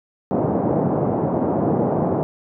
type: band-pass noise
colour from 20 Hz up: pink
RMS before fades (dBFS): -20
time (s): 0.31-2.23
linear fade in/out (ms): 0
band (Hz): 130 to 790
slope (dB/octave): 24
effects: none